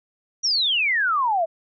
sine exponential sweep, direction down, 5870 to 628 Hz, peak -18 dBFS, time 0.43-1.46 s, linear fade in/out 20 ms, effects none

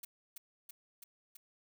blue noise with echo, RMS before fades -45 dBFS, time 0.03-0.05 s, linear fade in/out 5 ms, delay 330 ms, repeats 4, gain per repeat -2 dB, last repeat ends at 1.37 s, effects none

